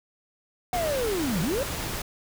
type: noise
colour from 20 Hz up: pink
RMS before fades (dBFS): -32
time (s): 0.73-2.02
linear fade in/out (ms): 5
type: linear two-way sweep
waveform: triangle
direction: down then up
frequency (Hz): 740 to 146.6 to 577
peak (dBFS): -23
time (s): 0.73-1.63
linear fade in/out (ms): 0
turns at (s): 1.41
effects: none